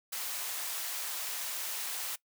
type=high-pass noise; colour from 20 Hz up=white; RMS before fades=-37 dBFS; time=0.12-2.16 s; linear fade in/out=10 ms; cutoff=660 Hz; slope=12 dB/octave; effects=noise-tail reverb RT60 0.1 s tail -20 dB re dry